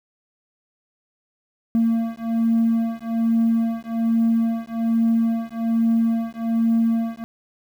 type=beating tone pair; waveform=triangle; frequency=227.8 / 229 Hz; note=A#3 / A#3; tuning=-40 / -31 cents; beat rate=1.2 Hz; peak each=-18 dBFS; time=1.75-7.24 s; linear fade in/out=0 ms; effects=tanh soft clip ceiling -10 dBFS + 8-bit

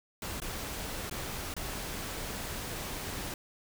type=noise with dropouts; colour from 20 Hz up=pink; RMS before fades=-38 dBFS; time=0.22-3.34 s; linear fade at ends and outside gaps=2 ms; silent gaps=0.401-0.418 / 1.097-1.111 / 1.54-1.565 s; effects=none

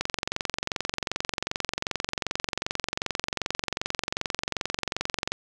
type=click train; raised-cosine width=0.2 ms; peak=-9 dBFS; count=121; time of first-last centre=0.01-5.32 s; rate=22.6 Hz; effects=none

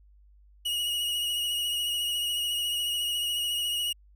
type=tone with vibrato; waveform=45% pulse; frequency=2891 Hz; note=F#7; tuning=41 cents flat; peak=-27 dBFS; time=0.65-3.93 s; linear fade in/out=10 ms; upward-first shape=sine; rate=14 Hz; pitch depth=27 cents each way; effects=added 50 Hz sine -54 dBFS peak until 4.15 s

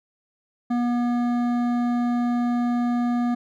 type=tone with hard clipping; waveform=triangle; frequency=241.3 Hz; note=B3; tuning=40 cents flat; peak=-22 dBFS; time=0.7-3.35 s; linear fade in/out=10 ms; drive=15 dB; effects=none

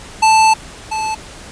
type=tone pair in turn; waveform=square; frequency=880 / 873.4 Hz; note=A5 / A5; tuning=0 / -13 cents; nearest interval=unison; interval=13 cents; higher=first; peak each=-8 / -18 dBFS; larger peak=first; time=0.22-0.54 / 0.91-1.15 s; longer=first; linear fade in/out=10 ms; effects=pink hiss -35 dBFS RMS until 1.51 s + resampled to 22050 Hz

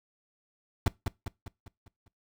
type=noise with echo; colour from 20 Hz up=brown; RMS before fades=-22 dBFS; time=0.86-0.88 s; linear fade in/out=2 ms; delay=200 ms; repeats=6; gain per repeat=-6 dB; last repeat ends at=2.08 s; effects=noise-tail reverb RT60 0.2 s tail -22 dB re dry

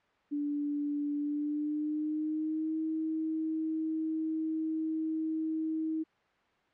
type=tone with pitch glide; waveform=sine; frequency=291 to 317.3 Hz; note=D4 to D#4; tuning=-16 to +34 cents; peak=-30 dBFS; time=0.31-6.04 s; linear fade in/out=20 ms; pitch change=+150 cents; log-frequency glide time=1.16-2.77 s; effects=white hiss -68 dBFS RMS until 6.73 s + low-pass 2000 Hz 12 dB/octave

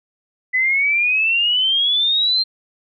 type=exponential sweep; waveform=sine; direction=up; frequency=1997 to 4186 Hz; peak=-14 dBFS; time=0.53-2.44 s; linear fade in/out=20 ms; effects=none

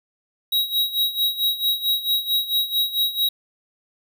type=tone with tremolo; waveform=square; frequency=3831 Hz; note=A#7; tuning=47 cents sharp; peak=-17 dBFS; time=0.52-3.29 s; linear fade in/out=5 ms; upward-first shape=sine; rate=4.5 Hz; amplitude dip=80%; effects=none

